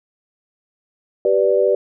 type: chord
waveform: sine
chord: G major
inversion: none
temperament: equal with one note detuned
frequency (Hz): 388.8 / 493.9 / 587.3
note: G4 / B4 / D5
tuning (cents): -14 / 0 / 0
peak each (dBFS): -17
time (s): 1.25-1.75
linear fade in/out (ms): 2
effects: none